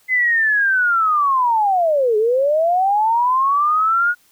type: linear two-way sweep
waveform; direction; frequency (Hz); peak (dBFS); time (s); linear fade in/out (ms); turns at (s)
sine; down then up; 2053 to 415.3 to 1454; -13; 0.08-4.15; 50; 2.17
effects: white hiss -56 dBFS RMS until 4.31 s